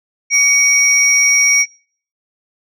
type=tone pair together; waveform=sine; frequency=2246 / 5660 Hz; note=C#7 / F8; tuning=+22 / +22 cents; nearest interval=octave + major third; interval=1600 cents; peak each=-10 dBFS; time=0.3-1.66 s; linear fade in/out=50 ms; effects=noise-tail reverb RT60 0.5 s tail -25 dB re dry + tanh soft clip ceiling -4 dBFS